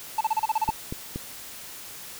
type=tone bursts; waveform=triangle; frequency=880 Hz; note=A5; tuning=in tune; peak=-18 dBFS; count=9; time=0.18-0.705 s; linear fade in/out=5 ms; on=29 ms; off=33 ms
type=click train; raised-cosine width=3 ms; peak=-18 dBFS; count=3; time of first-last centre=0.69-1.159 s; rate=4.26 Hz
effects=white hiss -41 dBFS RMS until 2.19 s